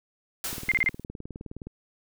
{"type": "noise with exponential decay", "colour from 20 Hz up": "white", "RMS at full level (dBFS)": -30, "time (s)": [0.44, 1.04], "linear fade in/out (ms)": 1, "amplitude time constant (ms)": 130}
{"type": "click train", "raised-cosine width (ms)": 3, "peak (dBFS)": -25, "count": 23, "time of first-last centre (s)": [0.53, 1.67], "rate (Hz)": 19.3}
{"type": "tone bursts", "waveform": "sine", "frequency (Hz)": 2097, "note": "C7", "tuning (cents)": 3, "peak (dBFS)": -19, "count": 4, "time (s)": [0.69, 0.887], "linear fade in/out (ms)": 0, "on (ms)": 26, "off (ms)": 31}
{"effects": []}